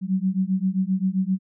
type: beating tone pair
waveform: sine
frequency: 185.1 / 192.7 Hz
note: F#3 / G3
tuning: +1 / -29 cents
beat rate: 7.6 Hz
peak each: -23 dBFS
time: 0.01-1.39 s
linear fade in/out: 50 ms
effects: none